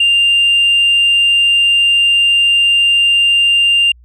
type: tone with tanh clipping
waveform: triangle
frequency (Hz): 2794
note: F7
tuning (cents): 0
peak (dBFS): -8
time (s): 0-3.92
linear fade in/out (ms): 5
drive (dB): 5
effects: added 60 Hz sine -40 dBFS peak until 4.04 s